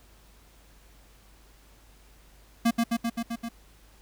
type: tone with echo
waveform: square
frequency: 232.2 Hz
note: A#3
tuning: 7 cents flat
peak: -20 dBFS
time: 2.65-2.71 s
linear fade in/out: 10 ms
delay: 130 ms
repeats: 6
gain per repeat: -2 dB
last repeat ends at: 3.49 s
effects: added 50 Hz sine -55 dBFS peak until 4.01 s + pink hiss -59 dBFS RMS until 4.01 s